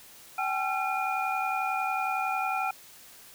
sine tone cluster, 766 / 837 / 1358 / 2425 Hz, G5 / G#5 / F6 / D#7, -40 / +13 / -49 / -45 cents, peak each -30 / -34 / -32 / -34 dBFS, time 0.38-2.71 s, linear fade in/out 5 ms, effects white hiss -51 dBFS RMS until 3.34 s

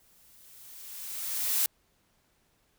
blue noise with exponential growth, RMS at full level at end -25 dBFS, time 0-1.66 s, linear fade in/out 2 ms, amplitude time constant 360 ms, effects pink hiss -70 dBFS RMS until 2.78 s

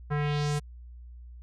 square tone with low-pass filter sweep, 147.1 Hz, D3, 3 cents sharp, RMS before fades -28 dBFS, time 0.1-0.6 s, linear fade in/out 20 ms, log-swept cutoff 1400 to 10000 Hz, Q 1.9, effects added 60 Hz sine -43 dBFS peak until 1.42 s

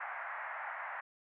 white band-pass noise, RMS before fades -42 dBFS, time 0-1.01 s, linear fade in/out 10 ms, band 660 to 2000 Hz, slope 48 dB/octave, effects none

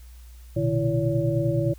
sine tone cluster, 118.5 / 128.3 / 151.7 / 335 / 567 Hz, A#2 / C3 / D#3 / E4 / C#5, +29 / -34 / -44 / +28 / +39 cents, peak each -27 dBFS, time 0.56-1.74 s, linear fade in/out 10 ms, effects added 60 Hz sine -42 dBFS peak until 1.78 s + white hiss -57 dBFS RMS until 1.78 s

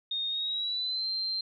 sine tone with pitch glide, 3694 to 4146 Hz, A#7 to C8, -16 to -17 cents, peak -29 dBFS, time 0.11-1.41 s, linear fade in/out 5 ms, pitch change +199 cents, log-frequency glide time 0.28-1.08 s, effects none

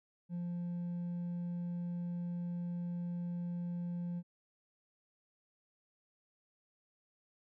sine tone with hard clipping, 174.4 Hz, F3, 2 cents flat, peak -37 dBFS, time 0.29-4.23 s, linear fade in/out 50 ms, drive 2 dB, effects none

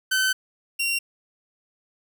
sawtooth tone pair in turn, 1528 / 2753 Hz, G6 / F7, -45 / -25 cents, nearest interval minor seventh, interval 1020 cents, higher second, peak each -16 / -19 dBFS, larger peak first, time 0.11-0.33 / 0.79-0.99 s, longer first, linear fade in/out 10 ms, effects none

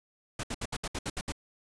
pink noise bursts, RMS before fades -34 dBFS, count 9, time 0.39-1.322 s, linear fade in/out 5 ms, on 44 ms, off 67 ms, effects resampled to 22050 Hz

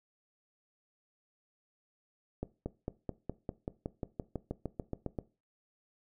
accelerating click train, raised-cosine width 2 ms, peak -22 dBFS, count 17, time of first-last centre 2.43-5.188 s, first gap 230 ms, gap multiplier 0.96, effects noise-tail reverb RT60 0.3 s tail -18 dB re dry

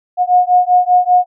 sine beating tone pair, 720 / 725.1 Hz, F#5 / F#5, -47 / -35 cents, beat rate 5.1 Hz, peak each -11 dBFS, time 0.17-1.26 s, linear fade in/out 50 ms, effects none

